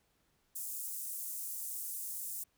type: high-pass noise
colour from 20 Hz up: pink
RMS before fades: -41 dBFS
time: 0.55-2.44 s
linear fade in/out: 10 ms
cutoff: 8300 Hz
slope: 24 dB/octave
effects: pink hiss -75 dBFS RMS until 2.57 s